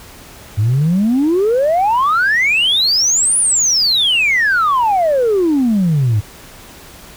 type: exponential two-way sweep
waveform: sine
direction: up then down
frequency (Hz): 98.8 to 9956 to 98.8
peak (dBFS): -9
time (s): 0.57-6.21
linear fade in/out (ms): 20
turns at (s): 3.38
effects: tanh soft clip ceiling -8 dBFS + pink hiss -38 dBFS RMS until 7.16 s